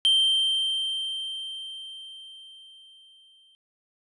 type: tone with exponential decay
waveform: triangle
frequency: 3137 Hz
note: G7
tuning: 1 cent sharp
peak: -15 dBFS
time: 0.05-3.55 s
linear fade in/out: 0 ms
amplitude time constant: 760 ms
effects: resampled to 24000 Hz